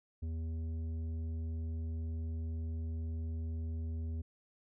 triangle tone with tanh clipping, 81 Hz, E2, 30 cents flat, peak -37 dBFS, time 0.22-4.22 s, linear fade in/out 10 ms, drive 13 dB, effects none

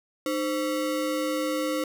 square ring-modulated tone, 413.2 Hz, G#4, 9 cents flat, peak -23 dBFS, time 0.26-1.84 s, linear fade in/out 2 ms, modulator 108 Hz, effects none

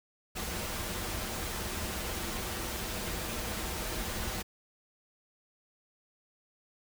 pink noise with comb filter, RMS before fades -36 dBFS, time 0.35-4.43 s, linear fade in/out 20 ms, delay 7.2 ms, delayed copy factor -0.5, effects none

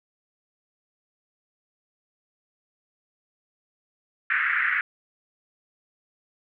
white band-pass noise, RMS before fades -24 dBFS, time 4.3-4.81 s, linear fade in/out 2 ms, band 1400 to 2100 Hz, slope 48 dB/octave, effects none

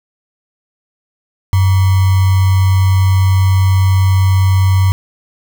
sine tone with sample-and-hold, 94.9 Hz, F#2, 44 cents sharp, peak -7 dBFS, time 1.53-4.92 s, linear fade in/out 0 ms, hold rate 1050 Hz, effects none

